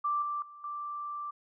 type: tone with level steps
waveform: sine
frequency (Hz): 1174.7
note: D6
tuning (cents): 0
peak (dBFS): -27 / -31 / -47 / -35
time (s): 0.04-1.31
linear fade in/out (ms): 10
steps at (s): 0.22 / 0.42 / 0.64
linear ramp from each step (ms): 2
effects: none